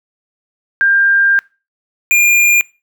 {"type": "tone pair in turn", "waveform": ["sine", "square"], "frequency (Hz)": [1596, 2408], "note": ["G6", "D7"], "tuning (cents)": [31, 43], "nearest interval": "perfect fifth", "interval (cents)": 712, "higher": "second", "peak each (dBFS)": [-8, -8], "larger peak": "neither", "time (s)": [[0.81, 1.39], [2.11, 2.61]], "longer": "first", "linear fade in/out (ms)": 0, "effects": ["noise-tail reverb RT60 0.3 s tail -23 dB re dry"]}